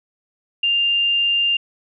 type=tone; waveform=sine; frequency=2797 Hz; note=F7; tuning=2 cents sharp; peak=-15 dBFS; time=0.63-1.57 s; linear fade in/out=5 ms; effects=none